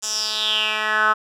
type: tone with band-pass filter sweep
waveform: 10% pulse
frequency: 215 Hz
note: A3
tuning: 40 cents flat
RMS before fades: -21 dBFS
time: 0.02-1.14 s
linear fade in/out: 20 ms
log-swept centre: 6800 to 1300 Hz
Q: 5.4
effects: none